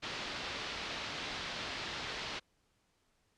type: low-pass noise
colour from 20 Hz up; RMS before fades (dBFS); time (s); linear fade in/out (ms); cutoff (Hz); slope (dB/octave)
white; -41; 0.02-2.4; 20; 4400; 24
effects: pink hiss -75 dBFS RMS until 3.37 s + low-pass 9000 Hz 12 dB/octave